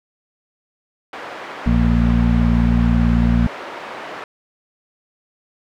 pink band-pass noise, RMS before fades -32 dBFS, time 1.13-4.24 s, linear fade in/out 2 ms, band 460 to 2000 Hz, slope 12 dB/octave
harmonic tone, 58.27 Hz, A#1, in tune, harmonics 1 / 2 / 3 / 4, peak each -16 / -20 / -19 / -17 dBFS, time 1.66-3.47 s, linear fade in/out 5 ms
effects none

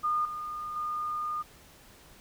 sine tone with level steps, 1219 Hz, D#6, 36 cents flat, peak -25 / -34 / -30 dBFS, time 0.03-1.43 s, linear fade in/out 20 ms, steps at 0.25 / 0.76 s, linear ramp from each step 2 ms, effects pink hiss -55 dBFS RMS until 2.2 s

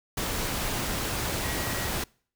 sine tone in noise, 1909 Hz, A#6, 41 cents sharp, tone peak -38 dBFS, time 1.44-1.89 s, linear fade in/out 5 ms, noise pink, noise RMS -30 dBFS, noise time 0.17-2.04 s, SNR -11 dB, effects noise-tail reverb RT60 0.5 s tail -26 dB re dry

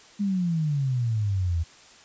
sine exponential sweep, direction down, 207.7 to 80.2 Hz, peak -22 dBFS, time 0.19-1.64 s, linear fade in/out 20 ms, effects white hiss -51 dBFS RMS until 2.04 s + resampled to 16000 Hz

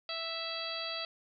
harmonic tone, 659 Hz, E5, 1 cent flat, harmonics 1 / 2 / 3 / 4 / 5 / 6 / 7, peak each -43 / -44 / -47 / -44 / -43 / -42 / -41 dBFS, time 0.09-1.05 s, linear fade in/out 2 ms, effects none

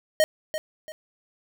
square tone with echo, 622.3 Hz, D#5, in tune, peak -17 dBFS, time 0.2-0.24 s, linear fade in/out 0 ms, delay 340 ms, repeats 2, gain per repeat -10 dB, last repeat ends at 0.92 s, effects none

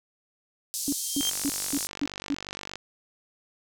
white band-pass noise, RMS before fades -32 dBFS, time 0.74-1.87 s, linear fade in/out 0 ms, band 4800 to 11000 Hz, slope 24 dB/octave
30% pulse tone with exponential growth, 3181 Hz, G7, 25 cents sharp, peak -20 dBFS, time 0.85-1.3 s, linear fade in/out 5 ms, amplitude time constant 96 ms
sine tone bursts, 282.8 Hz, C#4, 35 cents sharp, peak -24 dBFS, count 6, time 0.88-2.344 s, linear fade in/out 0 ms, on 44 ms, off 240 ms
click train, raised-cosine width 0.2 ms, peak -18 dBFS, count 76, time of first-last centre 1.21-2.756 s, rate 48.5 Hz
effects none

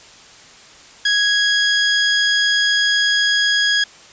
20% pulse tone, 1658 Hz, G#6, 3 cents flat, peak -9 dBFS, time 1.05-3.84 s, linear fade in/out 5 ms, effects white hiss -43 dBFS RMS until 4.12 s + resampled to 16000 Hz

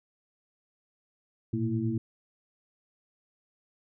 sine tone cluster, 110.7 / 119.6 / 227.1 / 331 Hz, A2 / A#2 / A#3 / E4, +11 / +45 / -45 / +7 cents, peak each -34 / -31 / -31 / -33 dBFS, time 1.53-1.98 s, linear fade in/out 5 ms, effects none

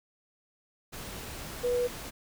sine tone in noise, 488.6 Hz, B4, 19 cents flat, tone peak -25 dBFS, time 1.63-1.88 s, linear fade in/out 20 ms, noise pink, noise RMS -41 dBFS, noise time 0.92-2.11 s, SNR +13 dB, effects none

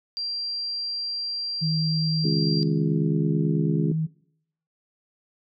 sine tone, 4735 Hz, D8, 13 cents sharp, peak -27 dBFS, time 0.17-2.63 s, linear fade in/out 0 ms
sine tone with vibrato, 159 Hz, D#3, 38 cents sharp, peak -22 dBFS, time 1.61-4.07 s, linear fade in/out 20 ms, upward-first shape triangle, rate 9.8 Hz, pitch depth 13 cents each way
harmonic tone, 69.3 Hz, C#2, in tune, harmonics 2 / 3 / 4 / 5 / 6, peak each -33 / -28 / -29 / -30 / -33 dBFS, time 2.24-3.92 s, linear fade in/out 5 ms
effects noise-tail reverb RT60 0.7 s tail -21 dB re dry

